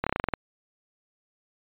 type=slowing click train; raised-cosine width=0.5 ms; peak=-10 dBFS; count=9; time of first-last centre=0.04-0.337 s; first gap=26 ms; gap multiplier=1.1; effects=resampled to 8000 Hz